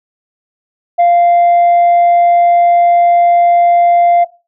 sine tone, 695 Hz, F5, 9 cents flat, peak -3 dBFS, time 0.98-4.25 s, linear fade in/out 20 ms, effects noise-tail reverb RT60 0.3 s tail -19 dB re dry + tanh soft clip ceiling -4 dBFS

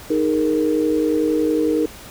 sine chord, D# suspended fourth, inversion none, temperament equal, 311.1 / 415.3 / 466.2 Hz, D#4 / G#4 / A#4, 0 / 0 / 0 cents, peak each -18 / -24 / -20 dBFS, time 0.1-1.86 s, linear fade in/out 5 ms, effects pink hiss -39 dBFS RMS until 2.1 s

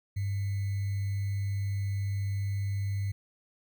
sine tone with sample-and-hold, 99.2 Hz, G2, 21 cents sharp, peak -28 dBFS, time 0.16-3.12 s, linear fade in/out 10 ms, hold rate 2100 Hz, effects none

